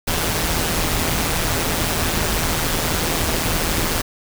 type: noise with amplitude modulation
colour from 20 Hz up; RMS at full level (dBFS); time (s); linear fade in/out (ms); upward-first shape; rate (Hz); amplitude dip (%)
pink; -18; 0.07-4.02; 10; sine; 163; 55
effects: none